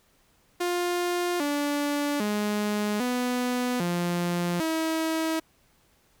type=tone with pitch steps; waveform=sawtooth; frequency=352.6 / 289.5 / 208.7 / 247.9 / 174.5 / 321.6 Hz; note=F4 / D4 / G#3 / B3 / F3 / E4; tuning=+17 / -25 / +9 / +7 / -1 / -43 cents; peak=-21 dBFS; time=0.6-5.4 s; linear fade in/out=10 ms; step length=800 ms; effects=pink hiss -64 dBFS RMS until 6.2 s